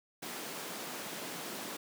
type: high-pass noise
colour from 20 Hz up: pink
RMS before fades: -42 dBFS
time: 0.22-1.77 s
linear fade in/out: 10 ms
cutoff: 190 Hz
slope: 24 dB/octave
effects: none